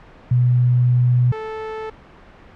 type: tone pair in turn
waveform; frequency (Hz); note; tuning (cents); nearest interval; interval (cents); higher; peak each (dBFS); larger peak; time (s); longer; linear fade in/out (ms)
sine / sawtooth; 123.47 / 438.1; B2 / A4; 0 / -7; octave + minor seventh; 2193; second; -12 / -22; first; 0.31-1.32 / 1.32-1.9; first; 5
effects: pink hiss -44 dBFS RMS until 2.55 s + low-pass 2000 Hz 12 dB/octave